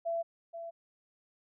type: tone with echo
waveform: sine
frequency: 671 Hz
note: E5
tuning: 31 cents sharp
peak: -30 dBFS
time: 0.05-0.23 s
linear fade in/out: 20 ms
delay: 480 ms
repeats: 1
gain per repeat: -9 dB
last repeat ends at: 0.71 s
effects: none